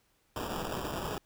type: noise with sample-and-hold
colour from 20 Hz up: violet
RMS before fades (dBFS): -36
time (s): 0.36-1.18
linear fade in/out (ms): 2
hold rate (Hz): 2100
effects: pink hiss -71 dBFS RMS until 1.25 s